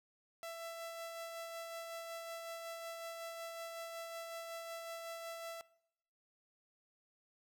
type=tone with tremolo; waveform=sawtooth; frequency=666 Hz; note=E5; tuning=18 cents sharp; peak=-39 dBFS; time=0.43-5.61 s; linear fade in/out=0 ms; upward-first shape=sine; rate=5.4 Hz; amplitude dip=30%; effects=noise-tail reverb RT60 0.8 s tail -21 dB re dry